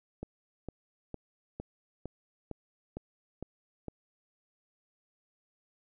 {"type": "click train", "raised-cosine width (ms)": 2, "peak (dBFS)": -25, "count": 9, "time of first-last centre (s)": [0.23, 3.883], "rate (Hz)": 2.19, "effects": []}